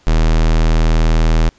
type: tone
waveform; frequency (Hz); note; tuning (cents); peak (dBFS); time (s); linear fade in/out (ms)
square; 40.1; E1; -47; -10; 0.07-1.49; 0
effects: pink hiss -52 dBFS RMS until 1.58 s + resampled to 16000 Hz